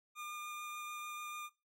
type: tone with vibrato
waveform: 25% pulse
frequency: 1208 Hz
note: D6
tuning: 48 cents sharp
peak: -39 dBFS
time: 0.15-1.5 s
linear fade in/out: 50 ms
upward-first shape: triangle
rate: 6.8 Hz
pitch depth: 10 cents each way
effects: noise-tail reverb RT60 0.3 s tail -22 dB re dry + AAC 48 kbps